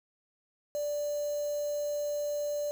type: tone with quantisation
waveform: sine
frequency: 587.3 Hz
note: D5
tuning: in tune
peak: -30 dBFS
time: 0.75-2.71 s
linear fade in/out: 0 ms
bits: 7
effects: none